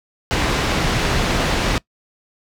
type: low-pass noise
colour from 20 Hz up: pink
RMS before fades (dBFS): -19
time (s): 0.31-1.78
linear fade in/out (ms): 0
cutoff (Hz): 4800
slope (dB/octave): 12
effects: noise-tail reverb RT60 0.1 s tail -22 dB re dry